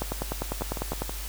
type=two click trains; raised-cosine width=1 ms; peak=-19 / -14 dBFS; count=4 / 11; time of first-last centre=0.61-1.095 / 0.02-1.02 s; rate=6.19 / 10 Hz; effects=added 50 Hz sine -34 dBFS peak until 1.28 s + white hiss -39 dBFS RMS until 1.28 s